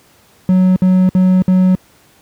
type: tone bursts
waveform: triangle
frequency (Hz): 185.1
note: F#3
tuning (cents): +1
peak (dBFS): -5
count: 4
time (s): 0.49-1.75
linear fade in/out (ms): 0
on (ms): 270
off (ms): 60
effects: pink hiss -49 dBFS RMS until 2.21 s + high-pass 80 Hz 12 dB/octave